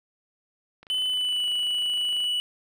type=click train; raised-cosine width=0.3 ms; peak=-31 dBFS; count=38; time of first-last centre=0.83-2.242 s; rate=26.2 Hz
type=tone with pitch glide; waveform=triangle; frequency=3019 to 2952 Hz; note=F#7 to F#7; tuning=+34 to -5 cents; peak=-22 dBFS; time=0.9-2.4 s; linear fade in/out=0 ms; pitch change=-39 cents; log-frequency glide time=1.05-1.47 s
effects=none